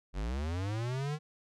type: linear sweep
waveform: square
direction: up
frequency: 43.42 to 155.56 Hz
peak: -33 dBFS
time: 0.13-1.19 s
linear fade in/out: 50 ms
effects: low-pass 7000 Hz 12 dB/octave

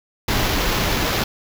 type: noise with sample-and-hold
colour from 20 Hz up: pink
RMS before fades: -20 dBFS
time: 0.28-1.24 s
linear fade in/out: 5 ms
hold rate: 8820 Hz
effects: none

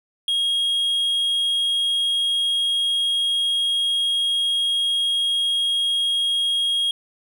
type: tone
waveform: triangle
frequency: 3271 Hz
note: G#7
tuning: 27 cents flat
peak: -17 dBFS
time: 0.28-6.91 s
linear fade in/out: 2 ms
effects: none

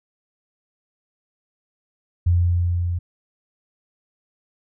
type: tone with level ramp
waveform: sine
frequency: 87.31 Hz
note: F2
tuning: in tune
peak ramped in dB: -13 to -21 dBFS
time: 2.26-2.99 s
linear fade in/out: 10 ms
effects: none

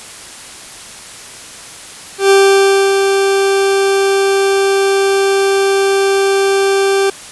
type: tone with ADSR envelope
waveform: 40% pulse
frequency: 392 Hz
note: G4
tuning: in tune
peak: -4 dBFS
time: 2.18-7.1 s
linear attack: 120 ms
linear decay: 630 ms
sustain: -5 dB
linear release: 4 ms
effects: white hiss -32 dBFS RMS until 7.31 s + resampled to 24000 Hz

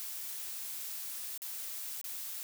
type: noise with dropouts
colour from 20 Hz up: blue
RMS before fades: -41 dBFS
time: 0-2.43 s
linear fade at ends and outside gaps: 0 ms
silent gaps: 1.377-1.419 / 2.014-2.042 s
effects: none

